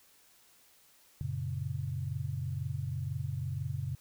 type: chord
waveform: sine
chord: F# major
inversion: none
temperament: equal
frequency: 92.5 / 116.54 / 138.59 Hz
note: F#2 / A#2 / C#3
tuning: 0 / 0 / 0 cents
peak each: -38 / -38 / -36 dBFS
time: 1.21-3.95 s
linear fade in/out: 0 ms
effects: white hiss -63 dBFS RMS until 4 s